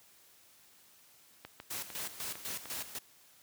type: click train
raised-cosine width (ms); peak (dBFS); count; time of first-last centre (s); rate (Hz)
0.3; -28; 11; 1.45-2.958; 6.63
type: noise with tremolo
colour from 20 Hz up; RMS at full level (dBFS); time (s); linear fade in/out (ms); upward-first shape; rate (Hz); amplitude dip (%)
white; -39; 1.7-2.99; 10; square; 4; 70
effects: white hiss -62 dBFS RMS until 3.42 s + high-pass 60 Hz 12 dB/octave